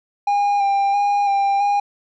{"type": "tone with vibrato", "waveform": "triangle", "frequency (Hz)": 804, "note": "G5", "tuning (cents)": 44, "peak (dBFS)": -13, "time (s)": [0.27, 1.8], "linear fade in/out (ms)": 5, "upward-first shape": "square", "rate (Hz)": 1.5, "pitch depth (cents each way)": 19, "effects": ["resampled to 16000 Hz"]}